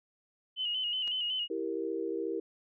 sine tone with vibrato, 2957 Hz, F#7, 2 cents flat, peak -30 dBFS, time 0.56-1.48 s, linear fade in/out 50 ms, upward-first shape square, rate 5.4 Hz, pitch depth 48 cents each way
clicks, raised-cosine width 0.2 ms, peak -32 dBFS, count 2, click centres 1.075 / 1.079 s
sine chord, E diminished, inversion none, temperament equal, 329.6 / 392 / 466.2 Hz, E4 / G4 / Bb4, 0 / 0 / 0 cents, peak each -36 dBFS, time 1.5-2.4 s, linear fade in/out 5 ms
effects none

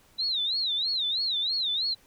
sine tone with vibrato, 3901 Hz, B7, 22 cents flat, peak -25 dBFS, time 0.18-1.95 s, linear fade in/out 20 ms, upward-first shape sine, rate 3.1 Hz, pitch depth 190 cents each way, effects pink hiss -60 dBFS RMS until 2.06 s

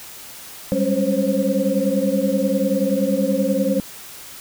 sine tone cluster, 193.5 / 203.9 / 275.4 / 519 / 538 Hz, G3 / G#3 / C#4 / C5 / C5, -22 / -32 / -11 / -14 / +48 cents, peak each -23 dBFS, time 0.72-3.8 s, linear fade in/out 0 ms, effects white hiss -38 dBFS RMS until 4.4 s

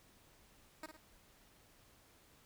10% pulse tone with echo, 312.2 Hz, D#4, 6 cents sharp, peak -36 dBFS, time 0.83-0.86 s, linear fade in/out 2 ms, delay 54 ms, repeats 2, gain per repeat -7 dB, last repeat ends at 0.968 s, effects pink hiss -66 dBFS RMS until 2.45 s

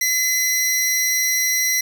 sawtooth tone pair together, 2028 / 5731 Hz, B6 / F8, +45 / +44 cents, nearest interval octave + tritone, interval 1799 cents, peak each -17 dBFS, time 0.01-1.81 s, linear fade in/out 5 ms, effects none

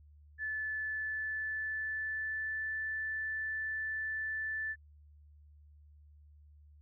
sine tone with pitch glide, 1740 to 1756.2 Hz, A6 to A6, -20 to -4 cents, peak -34 dBFS, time 0.38-4.76 s, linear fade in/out 50 ms, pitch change +16 cents, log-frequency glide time 0.82-2.77 s, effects added 74 Hz sine -56 dBFS peak until 6.81 s

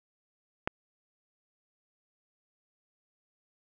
click, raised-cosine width 0.5 ms, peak -13 dBFS, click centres 0.675 s, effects none

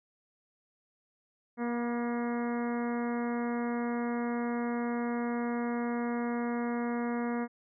harmonic tone with a mistuned harmonic, 238 Hz, A#3, 36 cents sharp, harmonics 1 / 2 / 3 / 4 / 5 / 6 / 7 / 8 / 9, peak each -31 / -37 / -41 / -43 / -45 / -47 / -48 / -49 / -50 dBFS, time 1.57-7.48 s, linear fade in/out 50 ms, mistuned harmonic 4, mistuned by +16 cents, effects none

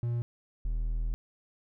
triangle tone pair in turn, 118.9 / 40.26 Hz, A#2 / E1, +35 / -40 cents, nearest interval octave + perfect fifth, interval 1875 cents, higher first, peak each -26 dBFS, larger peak neither, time 0.03-0.22 / 0.65-1.14 s, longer second, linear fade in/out 0 ms, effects none

